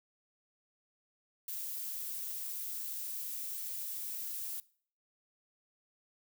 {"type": "noise", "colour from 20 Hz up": "violet", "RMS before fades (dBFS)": -40, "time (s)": [1.48, 4.6], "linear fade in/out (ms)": 2, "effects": ["noise-tail reverb RT60 0.5 s tail -21 dB re dry"]}